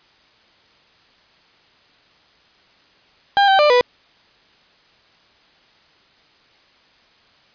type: tone with pitch steps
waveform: 35% pulse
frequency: 801 / 775 / 595 / 492 Hz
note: G5 / G5 / D5 / B4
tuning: +37 / -20 / +22 / -7 cents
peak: -9 dBFS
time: 3.37-3.81 s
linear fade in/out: 0 ms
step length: 110 ms
effects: white hiss -54 dBFS RMS until 7.54 s + resampled to 11025 Hz